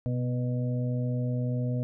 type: harmonic tone with a mistuned harmonic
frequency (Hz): 123.3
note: B2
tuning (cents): -2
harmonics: 1 / 2 / 4 / 5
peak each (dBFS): -27 / -33 / -39 / -41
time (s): 0.06-1.83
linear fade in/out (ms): 0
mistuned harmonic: 1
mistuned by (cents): +31
effects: none